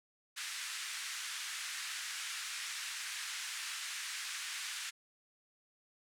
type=band-pass noise; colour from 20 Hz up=pink; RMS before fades=-42 dBFS; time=0.36-4.91 s; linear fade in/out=20 ms; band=1500 to 9700 Hz; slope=24 dB/octave; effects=none